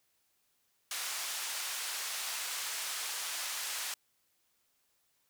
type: band-pass noise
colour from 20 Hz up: white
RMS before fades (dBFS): -38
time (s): 0.91-3.94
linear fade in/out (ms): 2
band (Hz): 870 to 9200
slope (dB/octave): 12
effects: white hiss -75 dBFS RMS until 5.29 s